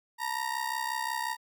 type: ring-modulated tone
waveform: 30% pulse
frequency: 932 Hz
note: A#5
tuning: 1 cent flat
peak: -25 dBFS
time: 0.18-1.37 s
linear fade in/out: 50 ms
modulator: 32.8 Hz
effects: none